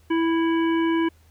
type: harmonic tone with a mistuned harmonic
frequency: 329.6 Hz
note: E4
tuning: in tune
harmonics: 1 / 3 / 5 / 7 / 9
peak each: -19 / -29 / -33 / -36 / -38 dBFS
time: 0.1-1.09 s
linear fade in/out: 10 ms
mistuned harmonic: 7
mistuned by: -27 cents
effects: added 80 Hz sine -53 dBFS peak until 1.3 s + pink hiss -61 dBFS RMS until 1.3 s